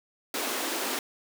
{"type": "high-pass noise", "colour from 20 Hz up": "pink", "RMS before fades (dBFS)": -31, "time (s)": [0.34, 0.99], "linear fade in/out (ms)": 2, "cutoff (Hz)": 250, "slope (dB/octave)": 48, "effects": []}